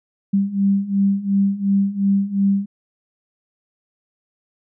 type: beating tone pair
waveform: sine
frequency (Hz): 196 / 198.8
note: G3 / G3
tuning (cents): 0 / +25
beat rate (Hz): 2.8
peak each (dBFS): -20 / -17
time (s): 0.33-2.66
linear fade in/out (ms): 10
effects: none